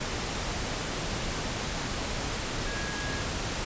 sine tone in noise, 1654 Hz, G#6, 8 cents flat, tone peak -38 dBFS, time 2.66-3.22 s, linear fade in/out 10 ms, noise pink, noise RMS -32 dBFS, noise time 0-3.65 s, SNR -9 dB, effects resampled to 16000 Hz

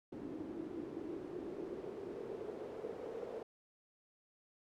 pink noise with band-pass filter sweep, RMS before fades -45 dBFS, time 0.12-3.43 s, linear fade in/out 5 ms, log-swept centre 300 to 480 Hz, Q 5.2, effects none

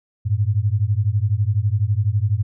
sine beating tone pair, 98 / 110 Hz, G2 / A2, 0 / 0 cents, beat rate 12 Hz, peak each -19 dBFS, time 0.25-2.43 s, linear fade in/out 20 ms, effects none

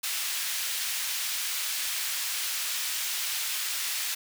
pink high-pass noise, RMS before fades -31 dBFS, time 0.03-4.15 s, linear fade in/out 10 ms, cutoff 2400 Hz, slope 12 dB/octave, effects none

